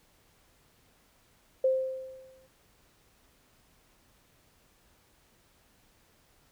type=tone with exponential decay; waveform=sine; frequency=523.3 Hz; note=C5; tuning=in tune; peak=-20 dBFS; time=1.64-2.47 s; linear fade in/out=5 ms; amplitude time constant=180 ms; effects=pink hiss -65 dBFS RMS until 6.51 s